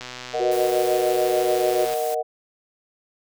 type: click train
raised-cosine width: 0.2 ms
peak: -17 dBFS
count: 242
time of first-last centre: 0.01-1.938 s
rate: 125 Hz
type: chord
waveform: sine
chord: D# minor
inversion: second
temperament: equal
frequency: 466.2 / 622.3 / 740 Hz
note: A#4 / D#5 / F#5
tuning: 0 / 0 / 0 cents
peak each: -26 dBFS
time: 0.33-2.23 s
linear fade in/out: 20 ms
type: harmonic tone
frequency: 123.1 Hz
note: B2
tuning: 5 cents flat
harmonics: 3 / 4 / 5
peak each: -23 / -25 / -27 dBFS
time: 0.39-1.86 s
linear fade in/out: 20 ms
type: high-pass noise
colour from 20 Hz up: white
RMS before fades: -36 dBFS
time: 0.51-2.15 s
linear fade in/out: 10 ms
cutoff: 230 Hz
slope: 12 dB/octave
effects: none